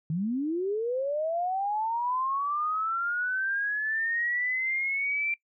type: linear sweep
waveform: sine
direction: up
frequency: 149.3 to 2360 Hz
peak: -26 dBFS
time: 0.1-5.34 s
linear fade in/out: 2 ms
effects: noise-tail reverb RT60 0.1 s tail -22 dB re dry